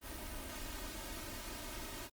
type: noise with comb filter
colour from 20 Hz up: pink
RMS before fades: -45 dBFS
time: 0.01-2.1 s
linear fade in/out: 50 ms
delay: 3.2 ms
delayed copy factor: +0.75
effects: Opus 32 kbps